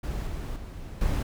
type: noise with level steps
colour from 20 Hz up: brown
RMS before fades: -31 / -33 / -39 / -26 dBFS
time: 0.03-1.23 s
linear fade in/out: 10 ms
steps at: 0.27 / 0.56 / 1.01 s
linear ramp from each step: 2 ms
effects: none